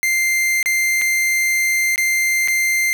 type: tone with dropouts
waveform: 45% pulse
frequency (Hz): 2093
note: C7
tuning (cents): 0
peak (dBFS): -15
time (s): 0.03-2.93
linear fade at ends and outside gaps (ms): 0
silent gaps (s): 0.628-0.659 / 1.014-1.018 / 1.959-1.979 / 2.476-2.483
effects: none